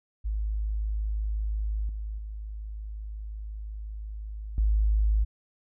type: tone with level steps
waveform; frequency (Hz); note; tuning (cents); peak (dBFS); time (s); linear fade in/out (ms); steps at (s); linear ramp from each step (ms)
sine; 52.8; G#1; +29; -26 / -31 / -34 / -20; 0.24-5.25; 20; 1.89 / 2.18 / 4.58; 2
effects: none